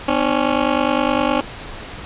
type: ring-modulated tone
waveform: 15% pulse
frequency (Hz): 277.2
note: C#4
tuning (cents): 0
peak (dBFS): -6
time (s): 0.08-1.41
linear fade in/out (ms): 0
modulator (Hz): 24.9
effects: pink hiss -33 dBFS RMS until 2.05 s + resampled to 8000 Hz